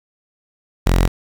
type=tone; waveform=sawtooth; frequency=44.04 Hz; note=F1; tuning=15 cents sharp; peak=-8 dBFS; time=0.86-1.08 s; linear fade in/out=10 ms; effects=7-bit